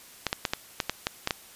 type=clicks; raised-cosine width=0.2 ms; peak=-8 dBFS; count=9; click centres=0.267 / 0.329 / 0.452 / 0.535 / 0.802 / 0.896 / 1.069 / 1.274 / 1.308 s; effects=white hiss -50 dBFS RMS until 1.55 s + resampled to 32000 Hz